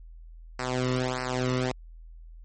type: tone with flanger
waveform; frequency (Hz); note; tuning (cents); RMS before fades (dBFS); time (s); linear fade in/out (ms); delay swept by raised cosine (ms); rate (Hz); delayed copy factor
sawtooth; 127; B2; +49; -28; 0.59-1.72; 2; 0.29 to 1.27; 1.6; -0.95
effects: added 41 Hz sine -43 dBFS peak until 2.44 s + MP3 32 kbps